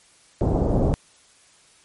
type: low-pass noise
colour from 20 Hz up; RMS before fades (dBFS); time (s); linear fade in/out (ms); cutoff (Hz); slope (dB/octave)
pink; -20; 0.41-0.94; 0; 680; 24
effects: white hiss -55 dBFS RMS until 1.84 s + MP3 48 kbps